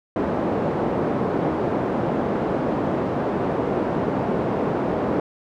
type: band-pass noise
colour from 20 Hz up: pink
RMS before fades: -23 dBFS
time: 0.16-5.2 s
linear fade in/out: 2 ms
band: 200 to 700 Hz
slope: 12 dB/octave
effects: none